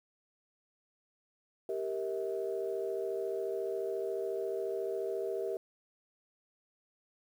sine chord, E diminished, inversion first, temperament equal with one note detuned, 392 / 466.2 / 644.2 Hz, G4 / Bb4 / E5, 0 / 0 / -40 cents, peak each -35 / -37 / -39 dBFS, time 1.69-5.57 s, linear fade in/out 2 ms, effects tanh soft clip ceiling -23 dBFS + 10-bit

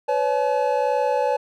triangle tone cluster, 503 / 565 / 858 Hz, B4 / C#5 / A5, +32 / +33 / -44 cents, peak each -21 dBFS, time 0.08-1.37 s, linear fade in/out 10 ms, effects none

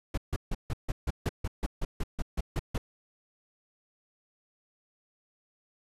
brown noise bursts, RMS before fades -29 dBFS, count 15, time 0.14-2.78 s, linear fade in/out 5 ms, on 36 ms, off 150 ms, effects resampled to 32000 Hz

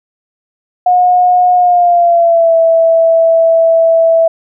sine tone with pitch glide, 722 to 658.3 Hz, F#5 to E5, -43 to -3 cents, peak -5 dBFS, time 0.86-4.28 s, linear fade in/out 5 ms, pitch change -160 cents, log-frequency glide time 1.55-2.56 s, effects none

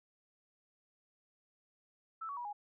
sine tone with pitch steps, 1318.5 / 1128.1 / 965.2 / 825.8 Hz, E6 / C#6 / B5 / G#5, 0 / +30 / -40 / -10 cents, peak -39 dBFS, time 2.21-2.53 s, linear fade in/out 10 ms, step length 80 ms, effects none

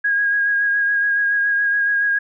sine tone with vibrato, 1640 Hz, G#6, 22 cents flat, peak -15 dBFS, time 0.04-2.19 s, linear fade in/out 10 ms, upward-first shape sine, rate 7.1 Hz, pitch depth 21 cents each way, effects none

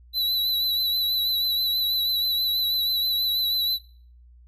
square tone with vibrato, 3967 Hz, B7, 7 cents sharp, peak -22 dBFS, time 0.13-3.79 s, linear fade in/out 50 ms, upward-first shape triangle, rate 6.2 Hz, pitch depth 47 cents each way, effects noise-tail reverb RT60 0.5 s tail -22 dB re dry + added 60 Hz sine -48 dBFS peak until 4.47 s

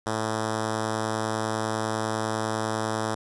5% pulse tone with notch filter, 110 Hz, A2, in tune, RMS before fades -28 dBFS, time 0.06-3.15 s, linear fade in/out 10 ms, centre 2800 Hz, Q 1.9, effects resampled to 24000 Hz

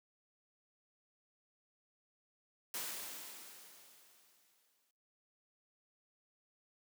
white noise with exponential decay, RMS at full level -40 dBFS, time 2.74-4.91 s, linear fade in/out 2 ms, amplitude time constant 470 ms, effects noise-tail reverb RT60 0.8 s tail -25 dB re dry + high-pass 200 Hz 12 dB/octave

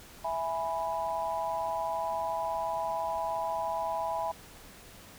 sine chord, E major, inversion none, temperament equal, 659.3 / 830.6 / 987.8 Hz, E5 / G#5 / B5, 0 / 0 / 0 cents, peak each -34 dBFS, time 0.24-4.32 s, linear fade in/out 10 ms, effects pink hiss -51 dBFS RMS until 5.18 s

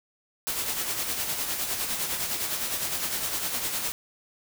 white noise with tremolo, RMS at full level -28 dBFS, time 0.47-3.92 s, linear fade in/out 0 ms, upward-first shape sine, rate 9.8 Hz, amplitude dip 45%, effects none

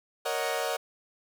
sawtooth chord, D# minor seventh, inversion second, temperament equal, 466.2 / 554.4 / 622.3 / 740 Hz, A#4 / C#5 / D#5 / F#5, 0 / 0 / 0 / 0 cents, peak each -30 dBFS, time 0.25-0.77 s, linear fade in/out 10 ms, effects none

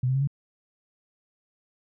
sine tone with pitch steps, 126.1 / 130.92 / 135.93 / 141.13 Hz, B2 / C3 / C#3 / C#3, +36 / +1 / -34 / +31 cents, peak -21 dBFS, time 0.03-0.274 s, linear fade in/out 5 ms, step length 61 ms, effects none

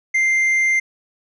sine tone with tanh clipping, 2093 Hz, C7, in tune, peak -15 dBFS, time 0.14-0.8 s, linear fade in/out 10 ms, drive 4 dB, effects none

